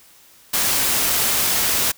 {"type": "noise", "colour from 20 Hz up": "white", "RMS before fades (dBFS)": -19, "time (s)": [0.53, 1.92], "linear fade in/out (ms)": 10, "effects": ["white hiss -50 dBFS RMS until 1.97 s"]}